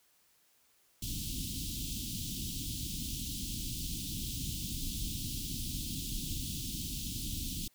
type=band-stop noise; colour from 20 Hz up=pink; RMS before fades=-38 dBFS; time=1.02-7.68 s; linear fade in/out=5 ms; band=300 to 3000 Hz; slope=48 dB/octave; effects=white hiss -69 dBFS RMS until 7.74 s